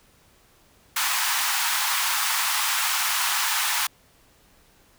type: high-pass noise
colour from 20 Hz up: pink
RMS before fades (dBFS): -24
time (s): 0.96-3.87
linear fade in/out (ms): 5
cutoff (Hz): 850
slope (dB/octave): 48
effects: pink hiss -58 dBFS RMS until 4.98 s